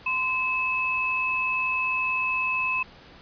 sine tone pair together, 1025 / 2591 Hz, C6 / E7, -36 / -30 cents, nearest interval octave + major third, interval 1606 cents, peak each -29 / -24 dBFS, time 0.06-2.83 s, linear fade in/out 5 ms, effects pink hiss -49 dBFS RMS until 3.21 s + resampled to 11025 Hz

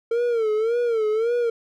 triangle tone with vibrato, 453.9 Hz, A#4, 46 cents flat, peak -17 dBFS, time 0.11-1.5 s, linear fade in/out 5 ms, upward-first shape sine, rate 1.8 Hz, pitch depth 110 cents each way, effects none

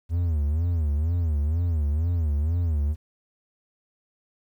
triangle tone with vibrato, 79.5 Hz, D#2, 38 cents sharp, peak -19 dBFS, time 0.09-2.96 s, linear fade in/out 50 ms, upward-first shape sine, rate 2.1 Hz, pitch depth 170 cents each way, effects 10-bit

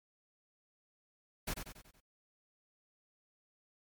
pink noise with echo, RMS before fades -37 dBFS, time 1.47-1.54 s, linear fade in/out 10 ms, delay 93 ms, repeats 5, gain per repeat -6 dB, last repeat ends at 2.005 s, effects MP3 96 kbps

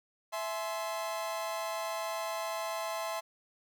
40% pulse chord, E augmented, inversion none, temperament equal with one note detuned, 659.3 / 850 / 1046.5 Hz, E5 / G#5 / B#5, 0 / +40 / 0 cents, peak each -36 / -40 / -38 dBFS, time 0.32-3.21 s, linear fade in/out 20 ms, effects none

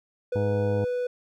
triangle tone, 493.9 Hz, B4, in tune, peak -23 dBFS, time 0.32-1.07 s, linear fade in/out 5 ms
harmonic tone, 104.2 Hz, G#2, 6 cents sharp, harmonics 1 / 2 / 3 / 4 / 6 / 7 / 8 / 9, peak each -26 / -32 / -36 / -38 / -42 / -43 / -44 / -45 dBFS, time 0.35-0.85 s, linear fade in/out 10 ms
effects none

